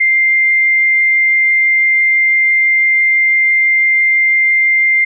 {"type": "tone", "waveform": "sine", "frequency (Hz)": 2098, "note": "C7", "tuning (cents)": 4, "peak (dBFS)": -8, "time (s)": [0, 5.05], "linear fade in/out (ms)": 10, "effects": []}